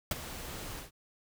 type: noise with ADSR envelope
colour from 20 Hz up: pink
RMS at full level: -29 dBFS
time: 0.11-0.91 s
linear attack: 3 ms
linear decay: 22 ms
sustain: -13 dB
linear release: 130 ms
effects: none